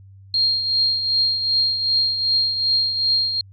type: tone with tremolo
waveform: sine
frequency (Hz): 4223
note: C8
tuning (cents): +15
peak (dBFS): -14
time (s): 0.34-3.41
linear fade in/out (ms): 2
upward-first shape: triangle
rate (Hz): 2.6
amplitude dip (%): 60
effects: added 97 Hz sine -42 dBFS peak until 3.52 s